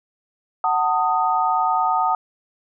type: chord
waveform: sine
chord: D# diminished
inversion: first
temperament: just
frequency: 746.7 / 896 / 1244.5 Hz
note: F#5 / A5 / D#6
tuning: +16 / +31 / 0 cents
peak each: -21 dBFS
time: 0.64-2.15 s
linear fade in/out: 2 ms
effects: none